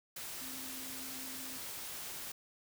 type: tone in noise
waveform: sine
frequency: 261.6 Hz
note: C4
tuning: in tune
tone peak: -51 dBFS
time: 0.41-1.58 s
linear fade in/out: 5 ms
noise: white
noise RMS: -44 dBFS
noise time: 0.16-2.32 s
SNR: -10 dB
effects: none